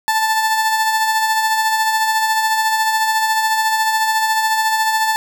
30% pulse tone with tremolo, 880 Hz, A5, in tune, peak -10 dBFS, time 0.08-5.16 s, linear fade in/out 0 ms, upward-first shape sine, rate 14 Hz, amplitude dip 40%, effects none

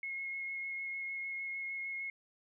sine tone with vibrato, 2165 Hz, C#7, 41 cents flat, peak -37 dBFS, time 0.03-2.1 s, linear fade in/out 2 ms, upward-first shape square, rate 6.6 Hz, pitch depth 9 cents each way, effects none

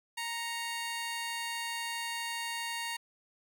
15% pulse tone pair together, 932.3 / 2207 Hz, A#5 / C#7, 0 / -8 cents, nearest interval octave + minor third, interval 1492 cents, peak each -29 / -36 dBFS, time 0.17-2.97 s, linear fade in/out 10 ms, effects none

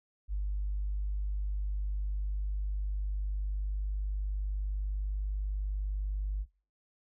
sine tone, 49.96 Hz, G1, 34 cents sharp, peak -29 dBFS, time 0.28-6.46 s, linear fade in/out 50 ms, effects noise-tail reverb RT60 0.4 s tail -26 dB re dry + tanh soft clip ceiling -25 dBFS

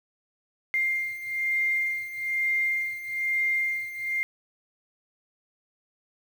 sine beating tone pair, 2106 / 2107.1 Hz, C7 / C7, +11 / +12 cents, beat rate 1.1 Hz, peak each -26 / -30 dBFS, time 0.74-4.23 s, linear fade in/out 0 ms, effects 8-bit

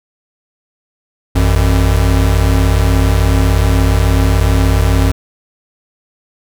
square tone pair together, 53.51 / 90 Hz, A1 / F#2, -48 / -47 cents, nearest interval major sixth, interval 901 cents, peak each -12 dBFS, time 1.35-5.12 s, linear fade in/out 10 ms, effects none

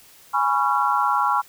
sine chord, C# dominant seventh, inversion second, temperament equal with one note detuned, 830.6 / 987.8 / 1108.7 / 1365.8 Hz, G#5 / B5 / C#6 / E#6, 0 / 0 / 0 / -39 cents, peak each -23 dBFS, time 0.33-1.42 s, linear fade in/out 20 ms, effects white hiss -50 dBFS RMS until 1.48 s

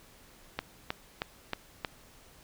click train, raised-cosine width 0.3 ms, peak -15 dBFS, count 5, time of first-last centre 0.59-1.848 s, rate 3.18 Hz, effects pink hiss -57 dBFS RMS until 2.43 s

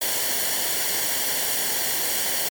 white noise with comb filter, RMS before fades -24 dBFS, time 0.01-2.49 s, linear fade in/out 10 ms, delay 0.79 ms, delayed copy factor -0.65, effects MP3 96 kbps

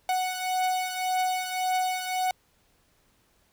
45% pulse beating tone pair, 740 / 741.8 Hz, F#5 / F#5, 0 / +4 cents, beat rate 1.8 Hz, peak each -27 / -31 dBFS, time 0.09-2.31 s, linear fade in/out 2 ms, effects pink hiss -66 dBFS RMS until 3.52 s

